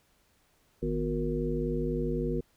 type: harmonic tone with a mistuned harmonic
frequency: 51.8 Hz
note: G#1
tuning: 4 cents flat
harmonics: 1 / 3 / 5 / 7 / 9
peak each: -34 / -34 / -34 / -34 / -34 dBFS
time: 0.82-2.41 s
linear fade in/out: 10 ms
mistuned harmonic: 5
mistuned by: -79 cents
effects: pink hiss -68 dBFS RMS until 2.56 s